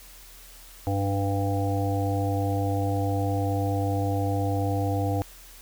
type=harmonic tone with a mistuned harmonic; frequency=99.3 Hz; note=G2; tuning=23 cents sharp; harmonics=1 / 3 / 5 / 7 / 8; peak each=-25 / -30 / -32 / -33 / -34 dBFS; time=0.87-5.22 s; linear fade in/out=0 ms; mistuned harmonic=3; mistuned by=-16 cents; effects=added 41 Hz sine -49 dBFS peak until 5.61 s + white hiss -49 dBFS RMS until 5.61 s